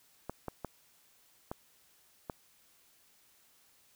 clicks, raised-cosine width 1 ms, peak -23 dBFS, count 5, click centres 0.296 / 0.483 / 0.647 / 1.515 / 2.298 s, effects white hiss -66 dBFS RMS until 3.95 s

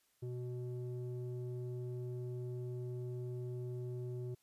square tone with low-pass filter, 123.7 Hz, B2, 3 cents sharp, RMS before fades -42 dBFS, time 0.22-4.35 s, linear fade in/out 10 ms, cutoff 360 Hz, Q 1.9, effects white hiss -75 dBFS RMS until 4.42 s + resampled to 32000 Hz

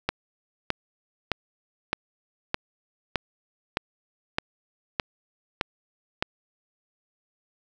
click train, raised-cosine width 0.3 ms, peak -7 dBFS, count 11, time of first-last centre 0.09-6.225 s, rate 1.63 Hz, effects 8-bit

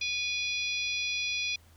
harmonic tone with a mistuned harmonic, 821 Hz, G#5, 20 cents flat, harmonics 3 / 4 / 5 / 6 / 7, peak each -31 / -36 / -40 / -40 / -41 dBFS, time 0.01-1.56 s, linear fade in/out 5 ms, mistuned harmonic 4, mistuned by +65 cents, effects added 83 Hz sine -56 dBFS peak until 1.76 s + pink hiss -62 dBFS RMS until 1.76 s

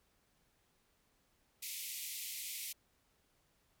white band-pass noise, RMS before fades -44 dBFS, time 1.62-2.73 s, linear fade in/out 10 ms, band 2000 to 16000 Hz, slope 96 dB/octave, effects pink hiss -75 dBFS RMS until 3.8 s

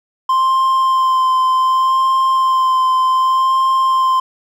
triangle tone with vibrato, 1045 Hz, C6, 2 cents flat, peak -9 dBFS, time 0.29-4.2 s, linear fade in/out 5 ms, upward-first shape sine, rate 0.66 Hz, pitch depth 15 cents each way, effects none

